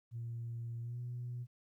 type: tone with pitch glide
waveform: sine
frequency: 116.9 to 121.93 Hz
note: A#2 to B2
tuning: +5 to -22 cents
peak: -38 dBFS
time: 0.11-1.47 s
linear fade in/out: 50 ms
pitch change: +73 cents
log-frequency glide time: 0.81-0.99 s
effects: tanh soft clip ceiling -35 dBFS + 13-bit